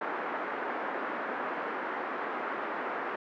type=band-pass noise; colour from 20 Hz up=white; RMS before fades=-35 dBFS; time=0.01-3.16 s; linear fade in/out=5 ms; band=260 to 1600 Hz; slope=24 dB/octave; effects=none